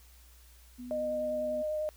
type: tone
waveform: sine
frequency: 246.9 Hz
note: B3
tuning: in tune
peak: -40 dBFS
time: 0.78-1.63 s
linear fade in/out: 20 ms
type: tone with vibrato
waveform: sine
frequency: 613 Hz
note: D#5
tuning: 26 cents flat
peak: -30 dBFS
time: 0.91-1.89 s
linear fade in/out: 0 ms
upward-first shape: triangle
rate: 10 Hz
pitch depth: 15 cents each way
effects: added 60 Hz sine -55 dBFS peak until 1.96 s + white hiss -61 dBFS RMS until 1.96 s